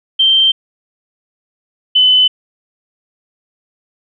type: tone pair in turn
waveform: sine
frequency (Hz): 3136 / 3021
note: G7 / F#7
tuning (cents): 0 / +35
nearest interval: minor second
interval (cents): 65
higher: first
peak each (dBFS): -7 / -6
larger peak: second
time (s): 0.19-0.52 / 1.95-2.28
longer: neither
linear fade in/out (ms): 10
effects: none